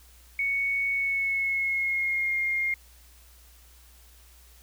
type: tone with pitch glide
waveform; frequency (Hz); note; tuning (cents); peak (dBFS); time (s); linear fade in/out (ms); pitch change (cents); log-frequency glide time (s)
sine; 2222 to 2127; C#7 to C7; +4 to +28; -24; 0.39-2.74; 2; -76; 0.91-2.37
effects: added 60 Hz sine -53 dBFS peak until 4.62 s + white hiss -57 dBFS RMS until 4.62 s